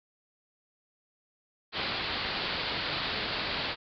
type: low-pass noise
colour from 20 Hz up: white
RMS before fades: -33 dBFS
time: 1.72-3.76 s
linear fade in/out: 50 ms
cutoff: 4700 Hz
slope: 96 dB/octave
effects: none

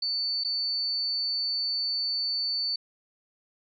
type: tone with dropouts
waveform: sine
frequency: 4500 Hz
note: C#8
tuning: 25 cents sharp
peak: -26 dBFS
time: 0.02-2.76 s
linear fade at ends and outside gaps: 5 ms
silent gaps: 0.438-0.446 s
effects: none

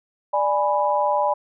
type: chord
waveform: sine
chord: G# diminished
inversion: second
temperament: equal with one note detuned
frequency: 591.1 / 830.6 / 987.8 Hz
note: D5 / G#5 / B5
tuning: +11 / 0 / 0 cents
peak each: -22 dBFS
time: 0.33-1.34 s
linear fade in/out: 10 ms
effects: none

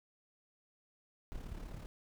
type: noise with amplitude modulation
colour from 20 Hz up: brown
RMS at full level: -42 dBFS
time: 1.32-1.86 s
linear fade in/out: 0 ms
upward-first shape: sine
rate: 35.9 Hz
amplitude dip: 60%
effects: none

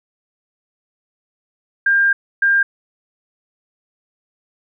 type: tone bursts at uneven times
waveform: sine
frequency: 1600 Hz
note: G6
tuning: 35 cents sharp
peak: -11 dBFS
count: 2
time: 1.86-2.13 / 2.42-2.63 s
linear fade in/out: 5 ms
effects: none

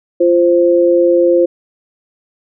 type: tone pair together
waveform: sine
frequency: 346 / 523.3 Hz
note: F4 / C5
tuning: -16 / 0 cents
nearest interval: perfect fifth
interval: 716 cents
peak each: -10 dBFS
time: 0.2-1.46 s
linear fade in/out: 10 ms
effects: none

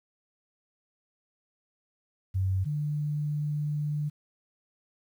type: tone pair in turn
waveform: sine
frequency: 94.8 / 148.66 Hz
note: F#2 / D3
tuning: +43 / +21 cents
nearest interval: minor sixth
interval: 778 cents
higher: second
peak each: -24 / -27 dBFS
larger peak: first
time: 2.34-2.65 / 2.65-4.1 s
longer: second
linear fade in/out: 20 ms
effects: 10-bit

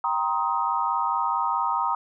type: chord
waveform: sine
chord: C minor seventh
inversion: second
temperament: just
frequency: 784.9 / 941.9 / 1046.5 / 1255.8 Hz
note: G5 / Bb5 / C6 / Eb6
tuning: +2 / +18 / 0 / +16 cents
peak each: -30 / -25 / -30 / -27 dBFS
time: 0.04-1.95 s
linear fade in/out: 2 ms
effects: none

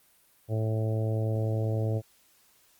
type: harmonic tone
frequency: 110 Hz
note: A2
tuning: in tune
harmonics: 1 / 2 / 3 / 4 / 5 / 6 / 7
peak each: -26 / -40 / -38 / -37 / -37 / -41 / -48 dBFS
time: 0.48-2.02 s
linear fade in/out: 50 ms
effects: white hiss -63 dBFS RMS until 2.79 s + Opus 32 kbps

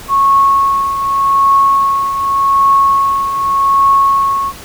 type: tone with tremolo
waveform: sine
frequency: 1100 Hz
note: C#6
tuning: 14 cents flat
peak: -5 dBFS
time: 0.08-4.53 s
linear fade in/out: 50 ms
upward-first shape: triangle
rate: 0.85 Hz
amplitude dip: 65%
effects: pink hiss -32 dBFS RMS until 4.64 s

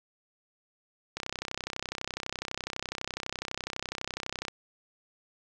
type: click train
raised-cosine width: 0.2 ms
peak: -16 dBFS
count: 107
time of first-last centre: 1.17-4.482 s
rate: 32 Hz
effects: none

